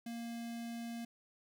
square tone with notch filter, 233.1 Hz, A#3, in tune, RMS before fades -43 dBFS, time 0.06-1.05 s, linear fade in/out 5 ms, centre 1100 Hz, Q 1.8, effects none

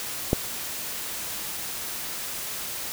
click, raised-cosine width 2 ms, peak -6 dBFS, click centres 0.331 s, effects white hiss -33 dBFS RMS until 2.92 s

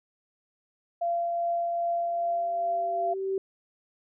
sine tone with tremolo, 686 Hz, F5, 31 cents flat, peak -24 dBFS, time 1.01-3.14 s, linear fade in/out 10 ms, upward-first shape triangle, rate 2.5 Hz, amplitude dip 25%
sine tone with exponential growth, 385.5 Hz, G4, 29 cents flat, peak -24 dBFS, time 1.95-3.38 s, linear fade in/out 2 ms, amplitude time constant 310 ms
effects none

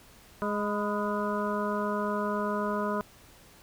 harmonic tone with a mistuned harmonic, 207.7 Hz, G#3, in tune, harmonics 1 / 2 / 3 / 5 / 6 / 7, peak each -32 / -34 / -34 / -34 / -36 / -40 dBFS, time 0.42-3.01 s, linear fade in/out 0 ms, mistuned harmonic 5, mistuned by -58 cents, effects pink hiss -55 dBFS RMS until 3.62 s

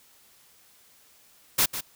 white noise with echo, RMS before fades -21 dBFS, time 1.58-1.66 s, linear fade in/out 10 ms, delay 150 ms, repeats 1, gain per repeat -11 dB, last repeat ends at 1.81 s, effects white hiss -58 dBFS RMS until 1.95 s

